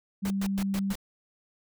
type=tone; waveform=sine; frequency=196 Hz; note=G3; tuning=in tune; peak=-26 dBFS; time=0.22-0.94 s; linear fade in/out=20 ms
type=noise bursts; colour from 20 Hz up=pink; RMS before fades=-37 dBFS; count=5; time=0.25-0.955 s; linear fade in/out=2 ms; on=53 ms; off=110 ms
effects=none